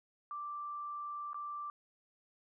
sine tone with dropouts, 1174.7 Hz, D6, in tune, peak -39 dBFS, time 0.31-1.7 s, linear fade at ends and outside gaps 1 ms, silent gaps 1.332-1.344 s, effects none

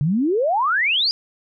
sine exponential sweep, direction up, 136 to 5030 Hz, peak -16 dBFS, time 0.01-1.11 s, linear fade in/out 0 ms, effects none

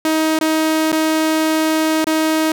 sawtooth tone with dropouts, 315.6 Hz, D#4, 25 cents sharp, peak -10 dBFS, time 0.05-2.52 s, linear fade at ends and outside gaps 2 ms, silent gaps 0.389-0.411 / 0.919-0.926 / 2.044-2.069 s, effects none

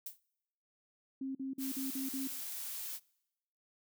violet noise with exponential decay, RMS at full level -38 dBFS, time 0.06-0.2 s, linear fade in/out 5 ms, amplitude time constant 29 ms
sine tone bursts, 267.4 Hz, C4, 38 cents sharp, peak -36 dBFS, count 6, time 1.21-2.275 s, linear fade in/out 5 ms, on 140 ms, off 45 ms
blue noise, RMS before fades -42 dBFS, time 1.58-3 s, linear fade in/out 50 ms
effects noise-tail reverb RT60 0.9 s tail -25 dB re dry

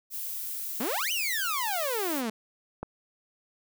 violet noise, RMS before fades -35 dBFS, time 0.1-2.23 s, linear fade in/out 50 ms
sawtooth exponential two-way sweep, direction up then down, 202 to 3085 to 210.9 Hz, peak -25 dBFS, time 0.8-2.3 s, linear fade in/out 5 ms, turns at 1.12 s
click, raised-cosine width 1 ms, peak -20 dBFS, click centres 2.83 s
effects none

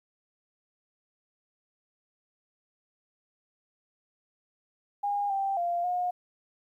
sine tone with pitch steps, 813 / 784 / 694 / 718 Hz, G#5 / G5 / F5 / F5, -37 / 0 / -11 / +48 cents, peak -26 dBFS, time 5.03-6.11 s, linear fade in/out 10 ms, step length 270 ms, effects 11-bit

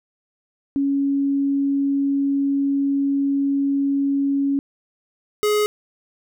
sine / square tone pair in turn, 278.2 / 420 Hz, C#4 / G#4, +6 / +19 cents, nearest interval perfect fifth, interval 713 cents, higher second, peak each -17 dBFS, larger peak neither, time 0.76-4.59 / 5.43-5.66 s, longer first, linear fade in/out 0 ms, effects none

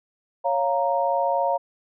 sine chord, Bb minor, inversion first, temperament equal, 554.4 / 698.5 / 932.3 Hz, Db5 / F5 / Bb5, 0 / 0 / 0 cents, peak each -24 dBFS, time 0.44-1.58 s, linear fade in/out 20 ms, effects none

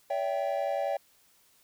triangle chord, C# diminished, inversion none, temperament equal with one note detuned, 568.3 / 659.3 / 784 Hz, C#5 / E5 / G5, +43 / 0 / 0 cents, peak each -29 / -31 / -31 dBFS, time 0.1-0.97 s, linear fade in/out 5 ms, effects white hiss -64 dBFS RMS until 1.63 s

